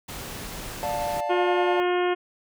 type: noise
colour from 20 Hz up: pink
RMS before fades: -36 dBFS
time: 0.08-1.21 s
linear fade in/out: 10 ms
type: chord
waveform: triangle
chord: D minor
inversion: none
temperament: just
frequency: 587.3 / 704.8 / 881 Hz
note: D5 / F5 / A5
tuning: 0 / +16 / +2 cents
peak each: -28 dBFS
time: 0.83-1.8 s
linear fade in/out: 0 ms
type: harmonic tone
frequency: 357.5 Hz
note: F4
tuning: 41 cents sharp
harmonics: 1 / 2 / 3 / 4 / 5 / 6 / 7 / 8 / 9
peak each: -22 / -28 / -32 / -34 / -36 / -38 / -39 / -40 / -41 dBFS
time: 1.29-2.15 s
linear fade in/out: 20 ms
effects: none